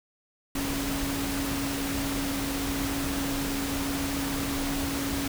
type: tone in noise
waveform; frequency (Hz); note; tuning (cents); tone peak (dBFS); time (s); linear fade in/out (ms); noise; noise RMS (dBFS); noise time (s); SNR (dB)
sine; 277.2; C#4; 0; -30; 0.55-5.28; 5; pink; -32; 0.55-5.28; -1
effects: none